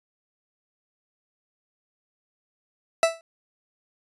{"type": "tone with exponential decay", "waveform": "40% pulse", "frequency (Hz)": 659.3, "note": "E5", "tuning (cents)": 0, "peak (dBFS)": -12, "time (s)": [3.03, 3.21], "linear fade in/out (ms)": 1, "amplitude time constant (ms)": 38, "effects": ["resampled to 24000 Hz"]}